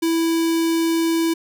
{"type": "tone with notch filter", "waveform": "square", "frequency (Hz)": 329.6, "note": "E4", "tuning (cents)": 0, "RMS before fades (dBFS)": -19, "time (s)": [0.02, 1.34], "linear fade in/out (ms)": 10, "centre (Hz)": 1300, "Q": 1.2, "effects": []}